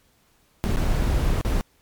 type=noise with dropouts; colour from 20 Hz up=brown; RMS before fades=-21 dBFS; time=0.64-1.61 s; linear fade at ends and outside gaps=0 ms; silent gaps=0.761-0.77 / 1.412-1.449 s; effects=pink hiss -62 dBFS RMS until 1.81 s + MP3 96 kbps